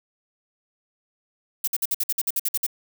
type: noise bursts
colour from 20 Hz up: violet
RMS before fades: -23 dBFS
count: 12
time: 1.64-2.666 s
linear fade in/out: 5 ms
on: 36 ms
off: 54 ms
effects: none